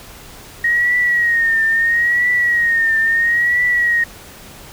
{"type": "tone with vibrato", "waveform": "sine", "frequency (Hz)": 1876, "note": "A#6", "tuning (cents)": 11, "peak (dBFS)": -12, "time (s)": [0.64, 4.04], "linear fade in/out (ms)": 5, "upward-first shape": "triangle", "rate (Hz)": 0.75, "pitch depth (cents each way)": 84, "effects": ["pink hiss -38 dBFS RMS until 4.72 s"]}